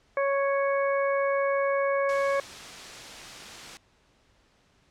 harmonic tone, 554.4 Hz, C#5, in tune, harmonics 1 / 2 / 3 / 4, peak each -24 / -30 / -34 / -36 dBFS, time 0.17-2.4 s, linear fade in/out 2 ms
white noise, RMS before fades -41 dBFS, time 2.09-3.77 s, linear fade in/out 0 ms
effects pink hiss -64 dBFS RMS until 4.9 s + low-pass 6000 Hz 12 dB/octave

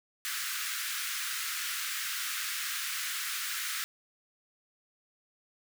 pink high-pass noise, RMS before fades -35 dBFS, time 0.25-3.84 s, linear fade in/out 0 ms, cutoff 1300 Hz, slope 48 dB/octave, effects none

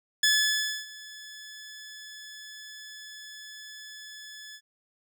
15% pulse tone with ADSR envelope, 1719 Hz, A6, 41 cents flat, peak -13 dBFS, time 0.23-4.61 s, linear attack 5 ms, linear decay 620 ms, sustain -23 dB, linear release 62 ms, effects none

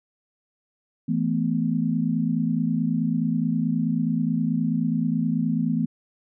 sine chord, E suspended fourth, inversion none, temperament equal with one note detuned, 164.81 / 220 / 249.4 Hz, E3 / A3 / B3, 0 / 0 / +17 cents, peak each -25 dBFS, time 1.08-5.86 s, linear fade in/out 10 ms, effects none

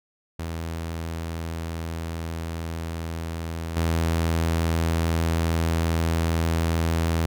sawtooth tone with level steps, 82.41 Hz, E2, in tune, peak -25 / -17 dBFS, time 0.39-7.26 s, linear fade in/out 5 ms, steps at 3.76 s, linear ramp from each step 10 ms, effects none

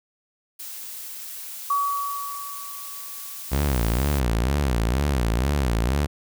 blue noise, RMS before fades -36 dBFS, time 0.59-4.2 s, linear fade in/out 10 ms
sine tone with exponential decay, 1135 Hz, C#6, 41 cents sharp, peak -18 dBFS, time 1.7-3.59 s, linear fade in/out 5 ms, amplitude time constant 410 ms
sawtooth tone with vibrato, 63.8 Hz, C2, 43 cents flat, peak -16 dBFS, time 3.51-6.07 s, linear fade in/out 20 ms, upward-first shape sine, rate 2.1 Hz, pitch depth 240 cents each way
effects none

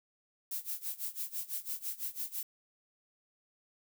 violet noise with tremolo, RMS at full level -36 dBFS, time 0.51-2.43 s, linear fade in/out 2 ms, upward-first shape sine, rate 6 Hz, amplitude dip 90%, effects none

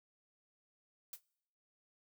blue noise with exponential decay, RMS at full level -41 dBFS, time 1.13-1.21 s, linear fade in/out 2 ms, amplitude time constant 17 ms, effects noise-tail reverb RT60 0.8 s tail -25 dB re dry

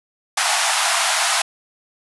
pink band-pass noise, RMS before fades -19 dBFS, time 0.37-1.42 s, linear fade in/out 5 ms, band 660 to 11000 Hz, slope 96 dB/octave, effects none

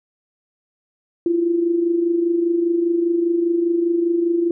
sine tone with amplitude modulation, 341.1 Hz, F4, 41 cents flat, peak -13 dBFS, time 1.26-4.51 s, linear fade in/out 2 ms, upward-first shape sine, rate 25 Hz, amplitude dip 55%, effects none

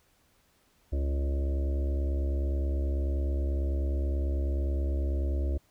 harmonic tone with a mistuned harmonic, 69.3 Hz, C#2, in tune, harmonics 1 / 3 / 4 / 5 / 6 / 7 / 8 / 9, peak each -26 / -47 / -42 / -40 / -51 / -50 / -45 / -47 dBFS, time 0.92-5.58 s, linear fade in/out 10 ms, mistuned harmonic 8, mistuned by +23 cents, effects pink hiss -67 dBFS RMS until 5.7 s

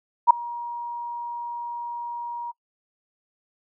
sine tone with ADSR envelope, 950 Hz, A#5, 33 cents sharp, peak -6 dBFS, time 0.27-2.52 s, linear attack 34 ms, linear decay 5 ms, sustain -23 dB, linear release 18 ms, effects noise-tail reverb RT60 0.1 s tail -25 dB re dry

